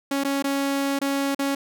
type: tone with dropouts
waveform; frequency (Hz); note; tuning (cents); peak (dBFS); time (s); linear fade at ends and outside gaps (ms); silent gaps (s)
sawtooth; 277.2; C#4; 0; -18; 0.11-1.55; 5; 0.237-0.247 / 0.425-0.441 / 0.99-1.014 / 1.348-1.391
effects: none